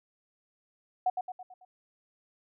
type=tone with echo; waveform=sine; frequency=736 Hz; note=F#5; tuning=9 cents flat; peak=-23 dBFS; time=1.06-1.1 s; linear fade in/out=5 ms; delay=110 ms; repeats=5; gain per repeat=-6 dB; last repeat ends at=1.65 s; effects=none